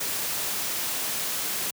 white noise, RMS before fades -29 dBFS, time 0-1.71 s, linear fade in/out 10 ms, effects high-pass 100 Hz 12 dB/octave

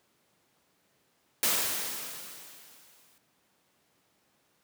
white noise with exponential decay, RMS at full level -25 dBFS, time 1.43-3.18 s, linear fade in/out 1 ms, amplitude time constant 380 ms, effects pink hiss -70 dBFS RMS until 4.63 s + high-pass 150 Hz 12 dB/octave

